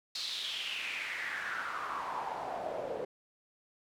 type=noise with band-pass filter sweep; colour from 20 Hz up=pink; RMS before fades=-38 dBFS; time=0.15-3.05 s; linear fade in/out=5 ms; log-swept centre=4300 to 490 Hz; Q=5; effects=none